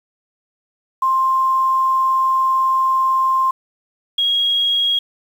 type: tone pair in turn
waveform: sine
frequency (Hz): 1053 / 3291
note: C6 / G#7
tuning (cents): +11 / -16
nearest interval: octave + minor sixth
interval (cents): 1973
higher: second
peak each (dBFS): -13 / -14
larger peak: first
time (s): 1.02-3.51 / 4.18-4.99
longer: first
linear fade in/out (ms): 5
effects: 7-bit